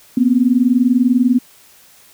sine tone pair together, 239.1 / 259.2 Hz, A#3 / C4, +44 / -16 cents, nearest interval minor second, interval 140 cents, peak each -13 dBFS, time 0.17-1.39 s, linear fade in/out 5 ms, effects white hiss -47 dBFS RMS until 2.13 s

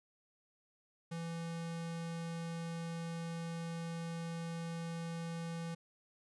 square tone, 166.9 Hz, E3, 22 cents sharp, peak -40 dBFS, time 1.11-5.75 s, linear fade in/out 10 ms, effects resampled to 24000 Hz + 13-bit

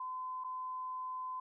sine tone with dropouts, 1022 Hz, C6, 41 cents flat, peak -38 dBFS, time 0-1.4 s, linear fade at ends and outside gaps 5 ms, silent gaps 0.439-0.444 s, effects none

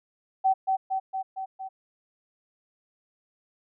sine tone with echo, 765 Hz, G5, 42 cents flat, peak -18 dBFS, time 0.44-0.54 s, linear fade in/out 20 ms, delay 230 ms, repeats 5, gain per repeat -3 dB, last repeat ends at 1.69 s, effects none

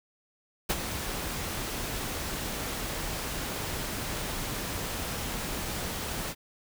pink noise with ADSR envelope, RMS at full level -25 dBFS, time 0.69-6.35 s, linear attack 13 ms, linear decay 43 ms, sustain -9 dB, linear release 52 ms, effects none

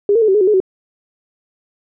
sine tone with pitch steps, 406.8 / 460.7 / 433.5 / 382.4 / 422.4 / 371.6 / 424.5 / 376.5 Hz, G#4 / A#4 / A4 / G4 / G#4 / F#4 / G#4 / F#4, -36 / -20 / -26 / -43 / +29 / +7 / +38 / +30 cents, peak -9 dBFS, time 0.09-0.602 s, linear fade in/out 2 ms, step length 64 ms, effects none

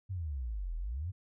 sine exponential two-way sweep, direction down then up, 100 to 39.12 to 100 Hz, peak -34 dBFS, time 0.09-1.12 s, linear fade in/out 20 ms, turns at 0.76 s, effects none

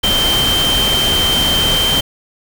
sine tone in noise, 3129 Hz, G7, 4 cents flat, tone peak -13 dBFS, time 0.03-2.01 s, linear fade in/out 10 ms, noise pink, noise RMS -18 dBFS, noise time 0.03-2.01 s, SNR +2 dB, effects none

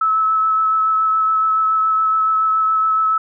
sine tone with vibrato, 1300 Hz, E6, 24 cents flat, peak -13 dBFS, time 0.01-3.18 s, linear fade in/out 5 ms, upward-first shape sine, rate 7.1 Hz, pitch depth 13 cents each way, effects none

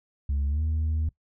sine tone with pitch glide, 70.3 to 78.45 Hz, C#2 to D#2, +25 to +15 cents, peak -21 dBFS, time 0.29-1.09 s, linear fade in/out 5 ms, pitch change +190 cents, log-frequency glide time 0.48-0.62 s, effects noise-tail reverb RT60 0.1 s tail -22 dB re dry + tanh soft clip ceiling -22 dBFS

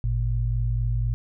sine tone pair together, 51.66 / 115.9 Hz, G#1 / A#2, -8 / -10 cents, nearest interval octave + major second, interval 1398 cents, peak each -24 dBFS, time 0.04-1.14 s, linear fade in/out 0 ms, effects none

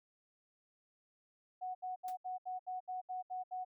sine tone bursts, 738 Hz, F#5, 5 cents flat, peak -38 dBFS, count 10, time 1.61-3.649 s, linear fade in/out 20 ms, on 140 ms, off 71 ms
white noise with exponential decay, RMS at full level -50 dBFS, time 2.08-2.17 s, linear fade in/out 1 ms, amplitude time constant 19 ms
effects none

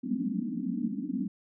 white band-pass noise, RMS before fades -32 dBFS, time 0.03-1.28 s, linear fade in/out 5 ms, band 180 to 290 Hz, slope 96 dB/octave, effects none

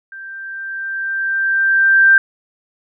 sine tone with level ramp, 1574 Hz, G6, 7 cents sharp, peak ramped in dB -30 to -5 dBFS, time 0.12-2.18 s, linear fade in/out 2 ms, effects none

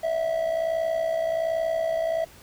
triangle tone with amplitude modulation, 654 Hz, E5, 14 cents flat, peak -18 dBFS, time 0.03-2.25 s, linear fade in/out 10 ms, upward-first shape sine, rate 61.3 Hz, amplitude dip 65%, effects pink hiss -50 dBFS RMS until 2.42 s

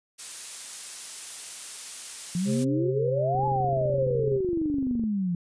blue noise, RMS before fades -35 dBFS, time 0.18-2.65 s, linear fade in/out 20 ms
sine exponential two-way sweep, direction up then down, 170 to 860 to 170 Hz, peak -24 dBFS, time 2.35-5.35 s, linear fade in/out 2 ms, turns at 3.46 s
harmonic tone, 133.1 Hz, C3, 30 cents sharp, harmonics 1 / 3 / 4, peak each -28 / -33 / -34 dBFS, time 2.45-4.4 s, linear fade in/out 50 ms
click train, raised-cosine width 3 ms, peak -25 dBFS, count 41, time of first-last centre 3.35-5.038 s, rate 23.7 Hz
effects resampled to 22050 Hz

